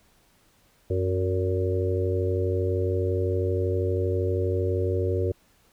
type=harmonic tone with a mistuned harmonic; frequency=92.5 Hz; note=F#2; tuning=in tune; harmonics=1 / 3 / 4 / 5 / 6; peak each=-25 / -36 / -28 / -29 / -34 dBFS; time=0.9-5.32 s; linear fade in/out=5 ms; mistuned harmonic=6; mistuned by=+40 cents; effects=pink hiss -62 dBFS RMS until 5.72 s